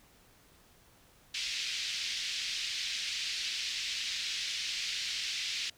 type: band-pass noise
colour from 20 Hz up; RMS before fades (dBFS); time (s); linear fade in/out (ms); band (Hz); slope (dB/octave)
white; -36; 1.34-5.7; 5; 2200 to 5100; 24
effects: pink hiss -62 dBFS RMS until 5.77 s